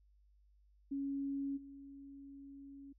sine tone with level steps, 277.2 Hz, C#4, in tune, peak -36 / -50 dBFS, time 0.91-2.93 s, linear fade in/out 10 ms, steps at 1.56 s, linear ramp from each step 20 ms, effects added 50 Hz sine -65 dBFS peak until 2.98 s

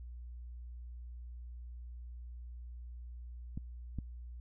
clicks, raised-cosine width 5 ms, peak -27 / -26 dBFS, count 2, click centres 3.575 / 3.987 s, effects added 60 Hz sine -44 dBFS peak until 4.4 s

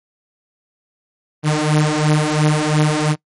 sawtooth beating tone pair, 150.8 / 153.7 Hz, D3 / D#3, +46 / -21 cents, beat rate 2.9 Hz, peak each -12 dBFS, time 1.43-3.16 s, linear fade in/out 50 ms, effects noise-tail reverb RT60 0.1 s tail -22 dB re dry + MP3 48 kbps

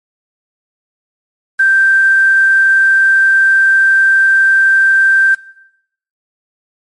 sine tone with quantisation, 1568 Hz, G6, in tune, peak -6 dBFS, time 1.59-5.35 s, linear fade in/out 10 ms, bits 5, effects noise-tail reverb RT60 0.8 s tail -19 dB re dry + MP3 48 kbps

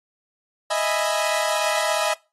sawtooth chord, E major seventh, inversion third, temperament equal, 622.3 / 659.3 / 830.6 / 987.8 Hz, D#5 / E5 / G#5 / B5, 0 / 0 / 0 / 0 cents, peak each -20 / -22 / -24 / -25 dBFS, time 0.7-2.14 s, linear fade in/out 10 ms, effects noise-tail reverb RT60 0.3 s tail -23 dB re dry + AAC 32 kbps

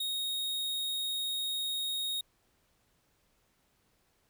45% pulse tone, 3741 Hz, A#7, 5 cents sharp, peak -32 dBFS, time 0-2.21 s, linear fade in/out 5 ms, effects pink hiss -72 dBFS RMS until 4.29 s

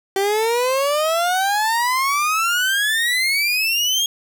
30% pulse exponential sweep, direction up, 384.8 to 3289 Hz, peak -14 dBFS, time 0.16-4.06 s, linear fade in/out 2 ms, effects none

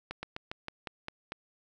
slowing click train, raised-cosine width 0.3 ms, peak -21 dBFS, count 8, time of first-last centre 0.11-1.321 s, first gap 120 ms, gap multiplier 1.12, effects none

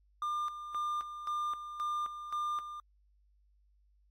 triangle tone with tremolo, 1200 Hz, D6, 37 cents sharp, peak -30 dBFS, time 0.22-2.8 s, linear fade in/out 2 ms, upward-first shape square, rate 1.9 Hz, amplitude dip 65%, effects added 50 Hz sine -65 dBFS peak until 4.1 s + AAC 64 kbps

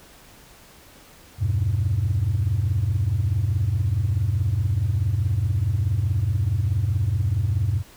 sine chord, E minor, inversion none, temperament just, 82.41 / 98.89 / 123.61 Hz, E2 / G2 / B2, 0 / +16 / +2 cents, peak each -25 / -20 / -24 dBFS, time 1.38-7.83 s, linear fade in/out 50 ms, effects tanh soft clip ceiling -14 dBFS + pink hiss -49 dBFS RMS until 7.96 s

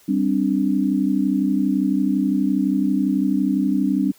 sine chord, G suspended fourth, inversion none, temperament equal, 196 / 261.6 / 293.7 Hz, G3 / C4 / D4, 0 / 0 / 0 cents, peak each -21 dBFS, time 0.08-4.12 s, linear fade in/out 10 ms, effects white hiss -53 dBFS RMS until 4.18 s

